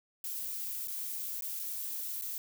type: noise with dropouts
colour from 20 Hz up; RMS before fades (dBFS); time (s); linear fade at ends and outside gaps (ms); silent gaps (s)
violet; -38; 0.24-2.38; 1; 0.874-0.881 / 1.409-1.422 / 1.593-1.597 / 2.213-2.221
effects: none